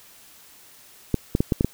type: clicks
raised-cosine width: 3 ms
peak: -6 dBFS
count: 6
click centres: 1.143 / 1.351 / 1.405 / 1.522 / 1.609 / 1.646 s
effects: white hiss -50 dBFS RMS until 1.73 s